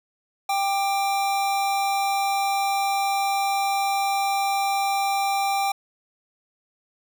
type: tone pair together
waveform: square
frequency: 790 / 1184.7 Hz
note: G5 / D6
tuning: +13 / +15 cents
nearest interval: perfect fifth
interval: 702 cents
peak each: -22 / -33 dBFS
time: 0.49-5.72 s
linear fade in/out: 5 ms
effects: none